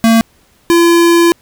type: tone pair in turn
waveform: square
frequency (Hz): 226.9 / 340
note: A#3 / F4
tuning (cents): -47 / -46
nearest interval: perfect fifth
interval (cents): 701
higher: second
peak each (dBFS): -6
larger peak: neither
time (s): 0.04-0.21 / 0.7-1.32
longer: second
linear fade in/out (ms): 0
effects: pink hiss -51 dBFS RMS until 1.41 s